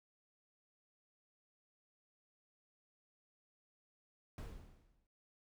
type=noise with exponential decay; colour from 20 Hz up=brown; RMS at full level=-42 dBFS; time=4.38-5.07 s; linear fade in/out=2 ms; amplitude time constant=150 ms; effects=none

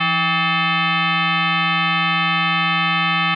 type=tone with frequency modulation; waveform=sine; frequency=654 Hz; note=E5; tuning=14 cents flat; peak=-15 dBFS; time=0-3.35 s; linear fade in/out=10 ms; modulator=484 Hz; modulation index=5.4; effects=none

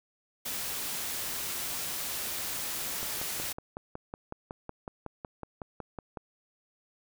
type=noise; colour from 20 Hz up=white; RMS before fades=-35 dBFS; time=0.45-3.53 s; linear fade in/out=10 ms
type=click train; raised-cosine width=1 ms; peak=-24 dBFS; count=18; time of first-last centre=3.03-6.172 s; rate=5.41 Hz
effects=none

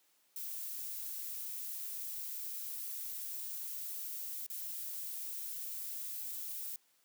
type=noise with dropouts; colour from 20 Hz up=violet; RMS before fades=-42 dBFS; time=0.36-6.76 s; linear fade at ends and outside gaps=2 ms; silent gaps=4.465-4.5 s; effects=white hiss -72 dBFS RMS until 7.04 s + high-pass 200 Hz 12 dB/octave

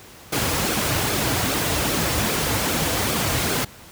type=noise with flanger; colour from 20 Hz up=pink; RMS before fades=-22 dBFS; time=0.32-3.65 s; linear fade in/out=10 ms; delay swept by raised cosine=1 to 5.4 ms; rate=2.5 Hz; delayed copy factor=-0.5; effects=pink hiss -44 dBFS RMS until 3.91 s + high-pass 60 Hz 12 dB/octave

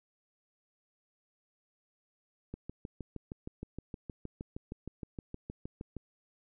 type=click train; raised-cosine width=3 ms; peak=-27 dBFS; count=23; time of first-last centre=2.54-5.967 s; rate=6.42 Hz; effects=none

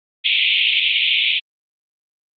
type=band-pass noise; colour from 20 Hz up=white; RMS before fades=-17 dBFS; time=0.24-1.4 s; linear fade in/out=20 ms; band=2200 to 3600 Hz; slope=96 dB/octave; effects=Opus 48 kbps

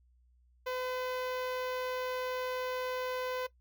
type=tone with notch filter; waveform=sawtooth; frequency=507 Hz; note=B4; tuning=45 cents sharp; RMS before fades=-36 dBFS; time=0.66-3.47 s; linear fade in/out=10 ms; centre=8500 Hz; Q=0.6; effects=noise-tail reverb RT60 0.1 s tail -17 dB re dry + added 61 Hz sine -63 dBFS peak until 3.6 s

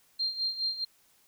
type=tone with tremolo; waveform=sine; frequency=4186 Hz; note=C8; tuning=in tune; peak=-26 dBFS; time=0.19-0.85 s; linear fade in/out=10 ms; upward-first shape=sine; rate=4.8 Hz; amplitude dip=75%; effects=white hiss -65 dBFS RMS until 1.27 s

